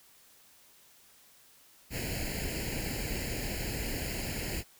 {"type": "noise with comb filter", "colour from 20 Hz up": "pink", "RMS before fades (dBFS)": -35, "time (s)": [1.9, 4.64], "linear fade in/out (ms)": 50, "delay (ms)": 0.42, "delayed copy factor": 0.85, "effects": ["white hiss -60 dBFS RMS until 4.79 s"]}